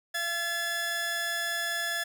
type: tone pair together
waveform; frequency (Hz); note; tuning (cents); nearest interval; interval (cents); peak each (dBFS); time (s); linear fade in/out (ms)
sawtooth; 681.4 / 1716; F5 / A6; -43 / -44; octave + major third; 1599; -33 / -26; 0.14-2.04; 10
effects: none